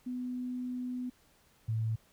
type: tone pair in turn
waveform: sine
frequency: 249.9 / 111.32 Hz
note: B3 / A2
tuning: +21 / +21 cents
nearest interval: octave + major second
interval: 1400 cents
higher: first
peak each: -34 / -29 dBFS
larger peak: second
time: 0.06-1.1 / 1.68-1.96 s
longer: first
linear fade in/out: 10 ms
effects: pink hiss -66 dBFS RMS until 2.12 s